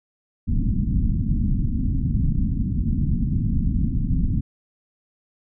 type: low-pass noise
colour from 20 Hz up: pink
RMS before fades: -21 dBFS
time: 0.47-4.41 s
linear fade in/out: 10 ms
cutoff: 260 Hz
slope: 48 dB/octave
effects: none